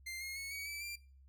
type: tone with pitch steps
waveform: sawtooth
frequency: 2093 / 2146 / 2200 / 2255 / 2312 / 2370 Hz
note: C7 / C7 / C#7 / C#7 / D7 / D7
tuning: 0 / +43 / -14 / +29 / -28 / +15 cents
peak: -38 dBFS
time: 0.06-0.96 s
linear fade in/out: 10 ms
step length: 150 ms
effects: noise-tail reverb RT60 0.4 s tail -21 dB re dry + added 67 Hz sine -58 dBFS peak until 1.28 s